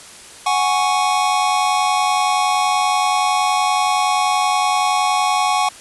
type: chord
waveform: square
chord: F# suspended second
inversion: none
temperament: equal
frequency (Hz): 740 / 830.6 / 1108.7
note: F#5 / G#5 / C#6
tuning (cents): 0 / 0 / 0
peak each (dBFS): -20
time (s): 0.46-5.69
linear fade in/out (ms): 5
effects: white hiss -39 dBFS RMS until 5.8 s + resampled to 24000 Hz